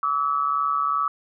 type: tone pair together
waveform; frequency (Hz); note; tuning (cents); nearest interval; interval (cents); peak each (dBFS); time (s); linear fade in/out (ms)
sine; 1150 / 1292.5; D6 / E6; -37 / -34; major second; 203; -23; 0.03-1.08; 2
effects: none